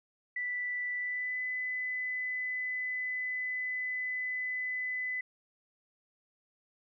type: tone with pitch glide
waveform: sine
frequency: 1975.5 to 2007 Hz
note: B6 to B6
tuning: 0 to +27 cents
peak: -32 dBFS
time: 0.36-5.21 s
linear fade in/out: 5 ms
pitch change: +27 cents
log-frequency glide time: 0.98-1.4 s
effects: none